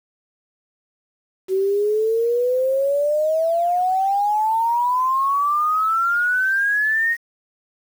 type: exponential sweep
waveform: sine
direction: up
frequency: 374.7 to 1882 Hz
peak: -16 dBFS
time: 1.48-7.17 s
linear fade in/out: 50 ms
effects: 7-bit